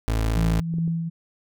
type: tone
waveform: 30% pulse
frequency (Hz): 55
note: A1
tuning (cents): 0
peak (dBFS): -18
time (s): 0.08-0.6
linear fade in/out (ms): 0
type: clicks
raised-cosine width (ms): 3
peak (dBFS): -25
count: 7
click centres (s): 0.284 / 0.372 / 0.458 / 0.505 / 0.739 / 0.785 / 0.878
type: tone with tremolo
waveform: sine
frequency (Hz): 165.8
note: E3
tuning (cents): +10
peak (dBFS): -20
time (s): 0.35-1.1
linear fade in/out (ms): 20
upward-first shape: triangle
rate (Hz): 2.5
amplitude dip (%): 50
effects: none